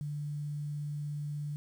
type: tone with quantisation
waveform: sine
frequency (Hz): 147.2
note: D3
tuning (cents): +4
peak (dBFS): -34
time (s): 0.01-1.56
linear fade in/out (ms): 0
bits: 10
effects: none